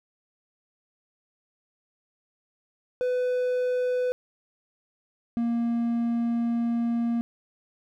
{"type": "tone pair in turn", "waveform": "triangle", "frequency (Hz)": [499.9, 234.2], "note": ["B4", "A#3"], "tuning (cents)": [21, 8], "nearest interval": "octave + minor second", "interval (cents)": 1313, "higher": "first", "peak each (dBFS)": -21, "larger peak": "neither", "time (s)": [[3.01, 4.12], [5.37, 7.21]], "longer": "second", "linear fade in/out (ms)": 0, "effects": []}